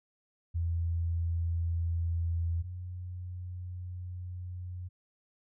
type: tone pair in turn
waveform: sine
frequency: 84.2 / 90 Hz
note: E2 / F#2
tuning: +37 / -47 cents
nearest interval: minor second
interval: 116 cents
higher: second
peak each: -28 / -37 dBFS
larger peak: first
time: 0.54-2.63 / 2.63-4.89 s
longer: second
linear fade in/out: 20 ms
effects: none